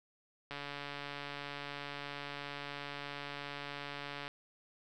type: click train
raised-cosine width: 0.3 ms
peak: -26 dBFS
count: 540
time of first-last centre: 0.51-4.279 s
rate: 143 Hz
effects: none